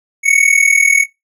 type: tone with amplitude modulation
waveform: square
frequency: 2219 Hz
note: C#7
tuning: 1 cent sharp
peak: -5 dBFS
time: 0.23-1.06 s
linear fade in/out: 50 ms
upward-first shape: sine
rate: 40.3 Hz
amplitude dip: 85%
effects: noise-tail reverb RT60 0.2 s tail -22 dB re dry + low-pass 12000 Hz 12 dB/octave